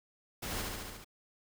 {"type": "noise with echo", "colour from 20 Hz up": "pink", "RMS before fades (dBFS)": -39, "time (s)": [0.42, 0.62], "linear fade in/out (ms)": 10, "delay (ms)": 71, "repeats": 6, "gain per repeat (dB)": -2, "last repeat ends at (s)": 1.046, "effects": []}